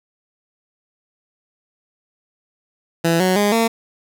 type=tone with pitch steps; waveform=15% pulse; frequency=166.8 / 185.08 / 205.4 / 227.9 Hz; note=E3 / F#3 / G#3 / A#3; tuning=+21 / +1 / -19 / -39 cents; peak=-8 dBFS; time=3.04-3.68 s; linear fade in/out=10 ms; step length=160 ms; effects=none